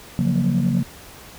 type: chord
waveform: sine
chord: Gb major seventh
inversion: second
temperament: equal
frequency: 138.59 / 174.61 / 185 / 233.1 Hz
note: Db3 / F3 / Gb3 / Bb3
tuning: 0 / 0 / 0 / 0 cents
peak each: -21 dBFS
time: 0.19-0.83 s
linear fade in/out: 0 ms
effects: tanh soft clip ceiling -11 dBFS + pink hiss -42 dBFS RMS until 1.38 s